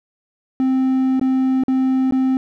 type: tone with dropouts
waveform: triangle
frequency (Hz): 261.6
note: C4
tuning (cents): 0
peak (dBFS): -12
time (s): 0.6-2.37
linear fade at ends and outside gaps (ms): 1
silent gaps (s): 1.196-1.213 / 1.636-1.682 / 2.11-2.123
effects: none